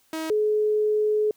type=tone pair in turn; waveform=sawtooth / sine; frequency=318.6 / 425.3 Hz; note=D#4 / G#4; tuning=+41 / +41 cents; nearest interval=perfect fourth; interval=500 cents; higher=second; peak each=-24 / -19 dBFS; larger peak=second; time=0.13-0.3 / 0.3-1.31 s; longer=second; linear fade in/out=2 ms; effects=white hiss -63 dBFS RMS until 1.36 s